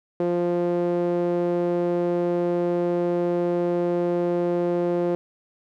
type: tone with band-pass filter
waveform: sawtooth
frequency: 174.61 Hz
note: F3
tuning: in tune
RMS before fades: -23 dBFS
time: 0.2-5.15 s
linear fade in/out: 0 ms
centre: 430 Hz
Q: 3.1
effects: none